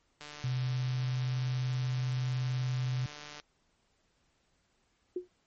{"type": "click train", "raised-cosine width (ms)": 0.2, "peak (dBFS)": -28, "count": 473, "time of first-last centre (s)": [0.21, 3.399], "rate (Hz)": 148}
{"type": "tone", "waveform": "sine", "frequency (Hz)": 126.9, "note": "B2", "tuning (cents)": 47, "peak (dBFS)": -29, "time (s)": [0.44, 3.06], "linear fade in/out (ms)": 2}
{"type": "tone with exponential decay", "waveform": "sine", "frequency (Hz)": 360.6, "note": "F#4", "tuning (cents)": -45, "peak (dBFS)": -28, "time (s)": [5.16, 5.28], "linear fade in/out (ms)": 5, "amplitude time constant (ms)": 26}
{"effects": ["pink hiss -73 dBFS RMS until 5.46 s", "MP3 32 kbps"]}